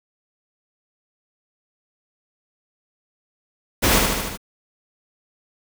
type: noise with echo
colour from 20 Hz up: pink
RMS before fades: -17 dBFS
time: 3.82-4 s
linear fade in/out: 20 ms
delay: 75 ms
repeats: 5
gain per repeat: -3 dB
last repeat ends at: 4.375 s
effects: none